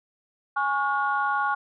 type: chord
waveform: sine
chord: Db major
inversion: second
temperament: equal with one note detuned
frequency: 830.6 / 1108.7 / 1432 Hz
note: Ab5 / Db6 / F6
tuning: 0 / 0 / +43 cents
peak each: -26 dBFS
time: 0.56-1.55 s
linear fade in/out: 10 ms
effects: tanh soft clip ceiling -13 dBFS